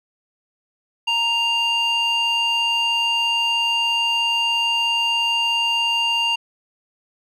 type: tone with band-pass filter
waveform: square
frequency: 932.3 Hz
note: A#5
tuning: in tune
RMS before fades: -20 dBFS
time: 1.07-6.36 s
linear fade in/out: 10 ms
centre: 2500 Hz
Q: 3.1
effects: none